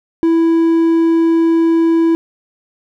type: tone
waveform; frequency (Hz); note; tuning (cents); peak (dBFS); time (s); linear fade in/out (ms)
triangle; 330; E4; +2; -7; 0.23-2.15; 0
effects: none